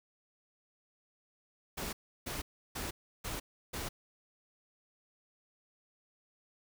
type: noise bursts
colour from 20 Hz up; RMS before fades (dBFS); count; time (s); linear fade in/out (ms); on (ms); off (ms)
pink; -39; 5; 1.77-3.89; 10; 160; 330
effects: none